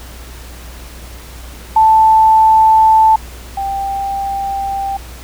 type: tone pair in turn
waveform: sine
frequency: 880 / 787.4 Hz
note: A5 / G5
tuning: 0 / +8 cents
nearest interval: major second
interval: 192 cents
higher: first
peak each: -5 / -16 dBFS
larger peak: first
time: 1.76-3.16 / 3.57-4.97 s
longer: neither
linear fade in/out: 5 ms
effects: added 60 Hz sine -31 dBFS peak until 5.23 s + pink hiss -36 dBFS RMS until 5.23 s